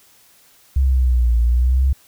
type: exponential two-way sweep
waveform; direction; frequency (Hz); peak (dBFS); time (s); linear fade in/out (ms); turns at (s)
sine; down then up; 67.9 to 57.7 to 67.9; -12; 0.76-1.93; 5; 1.39
effects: white hiss -52 dBFS RMS until 2.07 s